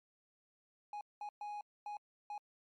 triangle tone bursts at uneven times, 830.6 Hz, G#5, in tune, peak -39 dBFS, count 5, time 0.93-1.01 / 1.21-1.29 / 1.41-1.61 / 1.86-1.97 / 2.3-2.38 s, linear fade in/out 2 ms, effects MP3 48 kbps

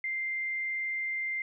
sine tone, 2093 Hz, C7, in tune, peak -30 dBFS, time 0.04-1.42 s, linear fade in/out 2 ms, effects none

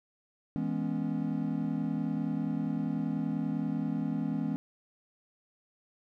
triangle chord, C# minor seventh, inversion first, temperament equal with one note detuned, 162.54 / 207.7 / 246.9 / 277.2 Hz, E3 / G#3 / B3 / C#4, -24 / 0 / 0 / 0 cents, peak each -33 dBFS, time 0.56-4.56 s, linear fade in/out 0 ms, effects none

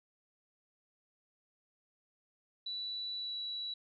sine tone with pitch glide, 3951 to 3924 Hz, B7 to B7, 0 to -12 cents, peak -37 dBFS, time 2.66-3.74 s, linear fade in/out 5 ms, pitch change -12 cents, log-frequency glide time 3.16-3.36 s, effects none

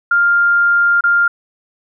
sine tone with dropouts, 1400 Hz, F6, 4 cents sharp, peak -9 dBFS, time 0.11-1.28 s, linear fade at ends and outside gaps 5 ms, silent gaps 1.009-1.038 s, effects none

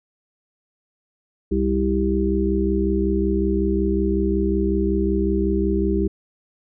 harmonic tone, 65.41 Hz, C2, in tune, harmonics 1 / 3 / 5 / 6, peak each -23 / -23 / -23 / -23 dBFS, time 1.51-6.08 s, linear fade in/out 10 ms, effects none

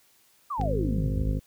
sine exponential sweep, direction down, 1232 to 47.44 Hz, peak -28 dBFS, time 0.5-1.32 s, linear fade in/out 10 ms
harmonic tone, 51.91 Hz, G#1, in tune, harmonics 1 / 2 / 3 / 4 / 5 / 7 / 8 / 9 / 10, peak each -28 / -31 / -32 / -39 / -35 / -45 / -47 / -45 / -43 dBFS, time 0.58-1.4 s, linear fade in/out 20 ms
click, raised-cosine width 0.2 ms, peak -25 dBFS, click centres 0.613 s
effects white hiss -62 dBFS RMS until 1.46 s

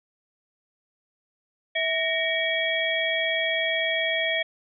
sine tone cluster, 651 / 1861 / 2274 / 3309 Hz, E5 / A#6 / C#7 / G#7, -22 / -3 / +44 / -7 cents, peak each -28 dBFS, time 1.75-4.43 s, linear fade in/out 10 ms, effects none

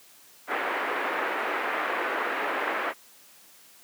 white band-pass noise, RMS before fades -29 dBFS, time 0.47-2.94 s, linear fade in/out 50 ms, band 310 to 2000 Hz, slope 24 dB/octave, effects white hiss -54 dBFS RMS until 3.83 s + high-pass 150 Hz 12 dB/octave

